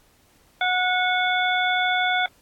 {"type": "harmonic tone with a mistuned harmonic", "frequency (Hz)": 732, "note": "F#5", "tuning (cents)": -19, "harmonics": [1, 2, 3, 5], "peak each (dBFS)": [-23, -24, -26, -27], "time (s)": [0.61, 2.26], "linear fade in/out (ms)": 2, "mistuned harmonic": 5, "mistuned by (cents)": -95, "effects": ["pink hiss -59 dBFS RMS until 2.41 s", "AAC 64 kbps"]}